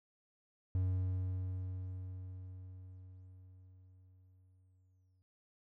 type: tone with exponential decay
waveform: triangle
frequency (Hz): 92.6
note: F#2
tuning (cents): +2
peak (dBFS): -28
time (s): 0.75-5.22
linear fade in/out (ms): 0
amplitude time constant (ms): 970
effects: none